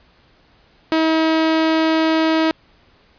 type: tone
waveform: sawtooth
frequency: 320 Hz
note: D#4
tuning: 49 cents sharp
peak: -10 dBFS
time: 0.92-2.51 s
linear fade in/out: 0 ms
effects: pink hiss -54 dBFS RMS until 3.18 s + resampled to 11025 Hz